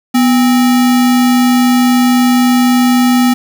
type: tone with sample-and-hold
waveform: sine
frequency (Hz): 246.9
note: B3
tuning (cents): 0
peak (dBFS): -6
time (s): 0.14-3.34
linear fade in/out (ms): 10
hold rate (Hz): 1050
effects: none